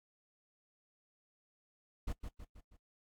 brown noise with echo, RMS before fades -36 dBFS, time 2.07-2.13 s, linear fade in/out 10 ms, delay 160 ms, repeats 4, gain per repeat -6 dB, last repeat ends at 2.77 s, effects noise-tail reverb RT60 0.1 s tail -21 dB re dry + AAC 64 kbps

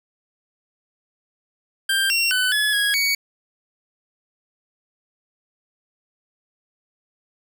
25% pulse tone with pitch steps, 1582 / 2738 / 1505 / 1704 / 1657 / 2244 Hz, G6 / F7 / F#6 / G#6 / G#6 / C#7, +15 / -35 / +29 / +44 / -4 / +21 cents, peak -14 dBFS, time 1.89-3.15 s, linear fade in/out 5 ms, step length 210 ms, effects none

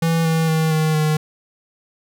square tone with pitch steps, 164.81 / 162.07 / 159.38 / 156.73 / 154.13 Hz, E3 / E3 / D#3 / D#3 / D#3, 0 / -29 / +42 / +13 / -16 cents, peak -16 dBFS, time 0.02-1.17 s, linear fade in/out 5 ms, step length 230 ms, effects none

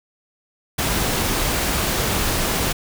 pink noise, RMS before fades -21 dBFS, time 0.78-2.73 s, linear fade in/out 10 ms, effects none

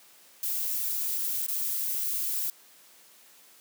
violet noise with dropouts, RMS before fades -30 dBFS, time 0.43-2.5 s, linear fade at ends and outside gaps 1 ms, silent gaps 1.464-1.483 s, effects white hiss -56 dBFS RMS until 3.6 s + high-pass 200 Hz 12 dB/octave

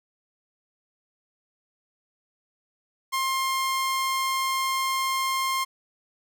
sawtooth tone, 1061 Hz, C6, 24 cents sharp, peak -20 dBFS, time 3.12-5.65 s, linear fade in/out 20 ms, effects none

